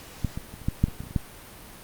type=clicks; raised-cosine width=5 ms; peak=-12 / -18 / -28 / -29 / -11 / -6 / -22 / -22 / -26 / -30 / -28 / -10 dBFS; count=12; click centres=0.247 / 0.375 / 0.54 / 0.617 / 0.685 / 0.84 / 0.884 / 1.005 / 1.037 / 1.07 / 1.109 / 1.162 s; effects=pink hiss -45 dBFS RMS until 1.83 s + Opus 48 kbps

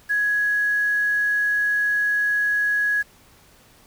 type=tone with quantisation; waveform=sine; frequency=1671 Hz; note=G#6; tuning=10 cents sharp; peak=-18 dBFS; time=0.09-3.03 s; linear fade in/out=20 ms; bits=7; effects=pink hiss -53 dBFS RMS until 3.86 s

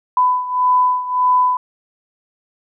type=beating tone pair; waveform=sine; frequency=1000 / 1001.7 Hz; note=B5 / B5; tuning=+21 / +24 cents; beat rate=1.7 Hz; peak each=-14 / -18 dBFS; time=0.17-1.57 s; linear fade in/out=2 ms; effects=none

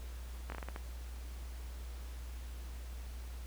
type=slowing click train; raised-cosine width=0.5 ms; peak=-27 dBFS; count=7; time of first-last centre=0.5-0.761 s; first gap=21 ms; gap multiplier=1.29; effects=added 60 Hz sine -42 dBFS peak until 3.46 s + pink hiss -56 dBFS RMS until 3.46 s

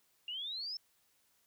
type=exponential sweep; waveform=sine; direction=up; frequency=2794 to 5360 Hz; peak=-38 dBFS; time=0.28-0.77 s; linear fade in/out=2 ms; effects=white hiss -73 dBFS RMS until 1.46 s

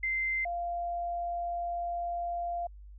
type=tone pair in turn; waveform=sine; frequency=2080 / 694.1 Hz; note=C7 / F5; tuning=-11 / -11 cents; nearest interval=octave + perfect fifth; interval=1900 cents; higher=first; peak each=-28 / -31 dBFS; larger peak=first; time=0.03-0.45 / 0.45-2.67 s; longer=second; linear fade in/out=5 ms; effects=added 50 Hz sine -46 dBFS peak until 2.98 s

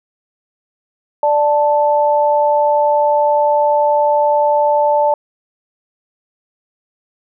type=tone pair together; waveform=sine; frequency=589.5 / 880 Hz; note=D5 / A5; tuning=+6 / 0 cents; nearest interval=perfect fifth; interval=694 cents; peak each=-13 dBFS; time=1.23-5.14 s; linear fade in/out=2 ms; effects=none

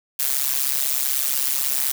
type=noise with amplitude modulation; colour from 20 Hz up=blue; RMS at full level=-18 dBFS; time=0.19-1.92 s; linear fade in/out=5 ms; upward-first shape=sine; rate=136 Hz; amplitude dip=100%; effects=none

